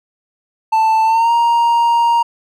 triangle tone with pitch glide, 884 to 936.6 Hz, A5 to A#5, +8 to +8 cents, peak -8 dBFS, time 0.72-2.23 s, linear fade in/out 10 ms, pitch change +100 cents, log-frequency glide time 1.04-1.32 s, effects none

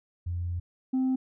sine tone pair in turn, 87.31 / 260 Hz, F2 / C4, 0 / -11 cents, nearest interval octave + perfect fifth, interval 1889 cents, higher second, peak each -28 / -21 dBFS, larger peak second, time 0.26-0.6 / 0.93-1.16 s, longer first, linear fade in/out 10 ms, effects tanh soft clip ceiling -22 dBFS

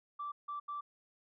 sine tone bursts at uneven times, 1167 Hz, D6, 11 cents flat, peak -37 dBFS, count 3, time 0.19-0.32 / 0.48-0.6 / 0.68-0.81 s, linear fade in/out 10 ms, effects tanh soft clip ceiling -33 dBFS

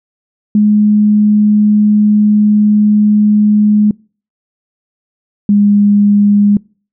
sine tone pair in turn, 209.8 / 204.5 Hz, G#3 / G#3, +18 / -26 cents, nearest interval unison, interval 44 cents, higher first, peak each -5 dBFS, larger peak neither, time 0.55-3.91 / 5.49-6.57 s, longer first, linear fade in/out 2 ms, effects noise-tail reverb RT60 0.4 s tail -26 dB re dry

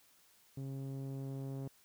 sawtooth tone with low-pass filter sweep, 135.5 Hz, C#3, 39 cents flat, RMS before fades -42 dBFS, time 0.57-1.68 s, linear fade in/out 5 ms, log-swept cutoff 330 to 540 Hz, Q 0.78, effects white hiss -67 dBFS RMS until 1.84 s

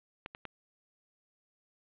clicks, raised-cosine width 0.3 ms, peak -23 / -27 / -24 dBFS, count 3, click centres 0.261 / 0.349 / 0.453 s, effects resampled to 8000 Hz + 9-bit

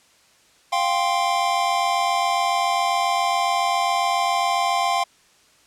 square chord, F suspended second, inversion none, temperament just, 698.5 / 785.8 / 1047.7 Hz, F5 / G5 / C6, 0 / +4 / +2 cents, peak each -24 dBFS, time 0.72-5.04 s, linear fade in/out 10 ms, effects white hiss -56 dBFS RMS until 5.66 s + low-pass 8000 Hz 12 dB/octave

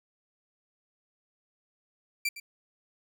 sawtooth tone with echo, 2349 Hz, D7, in tune, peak -23 dBFS, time 2.25-2.29 s, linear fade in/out 5 ms, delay 110 ms, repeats 1, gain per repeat -14 dB, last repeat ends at 2.4 s, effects none

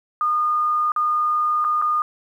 sine tone with dropouts, 1221 Hz, D#6, 33 cents flat, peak -17 dBFS, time 0.21-2.02 s, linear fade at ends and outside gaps 1 ms, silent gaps 0.919-0.962 / 1.643-1.648 / 1.816-1.822 s, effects 9-bit

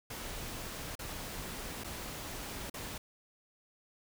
pink noise with dropouts, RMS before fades -42 dBFS, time 0.1-2.98 s, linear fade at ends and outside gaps 5 ms, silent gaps 0.954-0.991 / 1.838-1.843 / 2.699-2.74 s, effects none

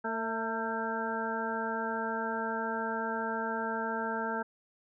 harmonic tone with a mistuned harmonic, 225.6 Hz, A3, 44 cents sharp, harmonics 1 / 2 / 3 / 4 / 6 / 7, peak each -38 / -38 / -40 / -36 / -39 / -38 dBFS, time 0.04-4.43 s, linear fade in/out 10 ms, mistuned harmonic 3, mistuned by -37 cents, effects none

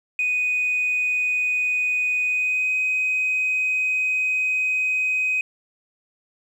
sine tone with pitch glide, 2489 to 2515 Hz, D#7 to D#7, 0 to +18 cents, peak -18 dBFS, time 0.19-5.41 s, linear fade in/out 2 ms, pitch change +18 cents, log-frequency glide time 2.24-2.74 s, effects tanh soft clip ceiling -16 dBFS + 9-bit

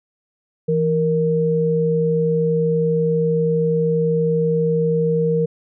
sine tone pair together, 164.83 / 466.2 Hz, E3 / A#4, 0 / 0 cents, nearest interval octave + tritone, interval 1800 cents, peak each -19 / -17 dBFS, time 0.68-5.46 s, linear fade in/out 10 ms, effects none

